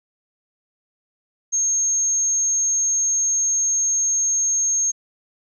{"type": "tone", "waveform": "sine", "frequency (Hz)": 6460, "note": "G#8", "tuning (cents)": -49, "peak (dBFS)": -17, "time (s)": [1.52, 4.92], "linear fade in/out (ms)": 20, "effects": []}